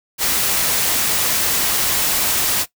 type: noise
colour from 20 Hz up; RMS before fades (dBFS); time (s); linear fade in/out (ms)
white; -18; 0.18-2.66; 50
effects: noise-tail reverb RT60 0.1 s tail -17 dB re dry